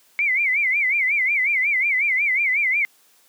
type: tone with vibrato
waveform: sine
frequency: 2190 Hz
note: C#7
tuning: 22 cents flat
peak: -17 dBFS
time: 0.19-2.85 s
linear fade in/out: 0 ms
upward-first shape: sine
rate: 5.5 Hz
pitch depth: 160 cents each way
effects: white hiss -57 dBFS RMS until 3.28 s + high-pass 200 Hz 12 dB/octave